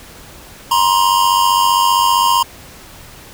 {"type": "tone pair together", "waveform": "square", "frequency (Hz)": [951.2, 1046.5], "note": ["A#5", "C6"], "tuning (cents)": [35, 0], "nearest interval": "major second", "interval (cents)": 165, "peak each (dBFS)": -14, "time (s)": [0.71, 2.43], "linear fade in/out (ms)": 5, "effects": ["pink hiss -38 dBFS RMS until 3.33 s"]}